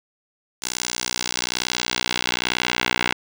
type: tone with band-pass filter sweep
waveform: 10% pulse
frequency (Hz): 61.1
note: B1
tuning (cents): -18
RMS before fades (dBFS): -25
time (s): 0.62-3.13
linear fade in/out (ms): 5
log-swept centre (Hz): 7100 to 2400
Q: 1.2
effects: none